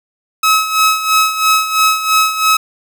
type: tone with tremolo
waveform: sawtooth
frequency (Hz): 1284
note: E6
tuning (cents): -46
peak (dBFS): -4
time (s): 0.43-2.57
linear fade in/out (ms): 5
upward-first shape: sine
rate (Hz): 3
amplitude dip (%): 70
effects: none